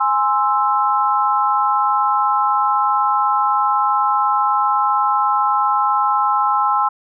sine chord, Ab augmented, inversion none, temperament equal, 830.6 / 1046.5 / 1318.5 Hz, Ab5 / C6 / E6, 0 / 0 / 0 cents, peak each -18 dBFS, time 0-6.89 s, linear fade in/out 10 ms, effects none

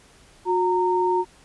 sine tone pair together, 362.2 / 921.7 Hz, F#4 / A#5, -37 / -20 cents, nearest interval octave + major third, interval 1617 cents, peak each -21 dBFS, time 0.45-1.25 s, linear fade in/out 50 ms, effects pink hiss -53 dBFS RMS until 1.44 s + resampled to 24000 Hz

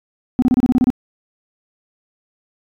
sine tone bursts, 251.5 Hz, B3, 32 cents sharp, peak -7 dBFS, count 9, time 0.39-0.902 s, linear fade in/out 0 ms, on 32 ms, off 28 ms, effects tanh soft clip ceiling -8 dBFS

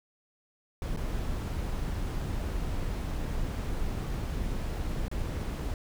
brown noise with dropouts, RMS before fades -32 dBFS, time 0.82-5.74 s, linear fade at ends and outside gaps 1 ms, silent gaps 0.963-0.972 / 5.082-5.114 s, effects none

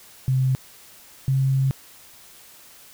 sine tone pair in turn, 130.81 / 134.02 Hz, C3 / C3, 0 / +42 cents, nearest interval unison, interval 42 cents, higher second, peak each -17 dBFS, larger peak neither, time 0.28-0.55 / 1.28-1.71 s, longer second, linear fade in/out 0 ms, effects white hiss -48 dBFS RMS until 2.93 s

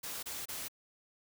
white noise bursts, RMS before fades -41 dBFS, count 3, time 0.03-0.684 s, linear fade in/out 10 ms, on 200 ms, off 27 ms, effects none

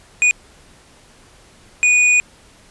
square tone bursts at uneven times, 2465 Hz, D#7, 17 cents flat, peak -11 dBFS, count 2, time 0.22-0.31 / 1.83-2.2 s, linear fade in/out 0 ms, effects pink hiss -48 dBFS RMS until 2.7 s + resampled to 24000 Hz

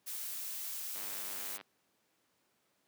blue noise, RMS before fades -41 dBFS, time 0.06-1.58 s, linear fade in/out 20 ms
click train, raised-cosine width 0.3 ms, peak -32 dBFS, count 66, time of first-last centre 0.96-1.612 s, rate 99.7 Hz
effects pink hiss -75 dBFS RMS until 2.87 s + high-pass 200 Hz 12 dB/octave

